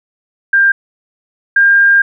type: tone pair in turn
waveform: sine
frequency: 1593 / 1604.1 Hz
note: G6 / G6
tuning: +27 / +39 cents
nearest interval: unison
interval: 12 cents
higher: second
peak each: -6 / -5 dBFS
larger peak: second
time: 0.53-0.72 / 1.56-2.02 s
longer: second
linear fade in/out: 5 ms
effects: none